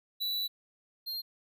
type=tone pair in turn; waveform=square; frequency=3951 / 4203 Hz; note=B7 / C8; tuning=0 / +7 cents; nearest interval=minor second; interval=107 cents; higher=second; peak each=-31 / -35 dBFS; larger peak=first; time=0.2-0.48 / 1.06-1.22 s; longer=first; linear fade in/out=20 ms; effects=none